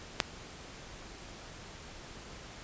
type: click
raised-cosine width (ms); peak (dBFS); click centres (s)
0.2; -7; 0.202
effects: pink hiss -48 dBFS RMS until 2.63 s + resampled to 16000 Hz